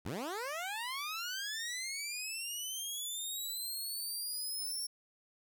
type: linear sweep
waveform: 15% pulse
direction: up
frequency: 67.5 to 5500 Hz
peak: -31 dBFS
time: 0.05-4.87 s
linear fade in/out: 10 ms
effects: none